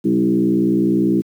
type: tone with frequency modulation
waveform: sine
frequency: 260.6 Hz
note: C4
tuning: 7 cents flat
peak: -12 dBFS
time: 0.04-1.22 s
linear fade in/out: 20 ms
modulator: 60 Hz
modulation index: 1.7
effects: high-pass 150 Hz 12 dB/octave + 8-bit